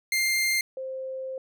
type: tone pair in turn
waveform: sawtooth / sine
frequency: 2104 / 525 Hz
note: C7 / C5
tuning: +9 / +6 cents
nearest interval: 2 octaves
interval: 2403 cents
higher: first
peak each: -19 / -31 dBFS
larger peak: first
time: 0.12-0.61 / 0.77-1.38 s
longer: second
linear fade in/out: 2 ms
effects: none